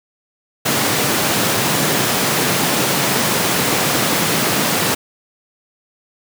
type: high-pass noise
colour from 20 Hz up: pink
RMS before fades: -17 dBFS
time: 0.65-4.95 s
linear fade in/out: 10 ms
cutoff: 130 Hz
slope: 24 dB/octave
effects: none